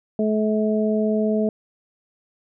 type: harmonic tone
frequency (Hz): 215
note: A3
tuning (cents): -40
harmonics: 1 / 2 / 3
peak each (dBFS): -20 / -23 / -25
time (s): 0.19-1.49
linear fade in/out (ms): 2
effects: none